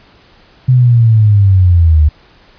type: linear sweep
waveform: sine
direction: down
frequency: 129.3 to 73.2 Hz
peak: -4 dBFS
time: 0.68-2.09 s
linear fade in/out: 10 ms
effects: pink hiss -45 dBFS RMS until 2.58 s + resampled to 11025 Hz